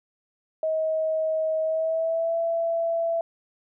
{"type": "tone with pitch glide", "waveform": "sine", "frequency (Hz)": [634, 667.4], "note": ["D#5", "E5"], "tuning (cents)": [32, 21], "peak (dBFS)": -22, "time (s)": [0.63, 3.21], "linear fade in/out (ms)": 2, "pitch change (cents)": 89, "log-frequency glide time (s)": [1.62, 2.37], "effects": []}